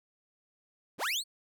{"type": "linear sweep", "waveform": "30% pulse", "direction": "up", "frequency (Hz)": [68.8, 4526], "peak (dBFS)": -27, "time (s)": [0.98, 1.24], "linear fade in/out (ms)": 50, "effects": []}